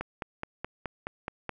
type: click train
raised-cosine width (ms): 0.5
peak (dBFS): -18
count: 8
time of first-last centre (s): 0.01-1.493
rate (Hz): 4.72
effects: none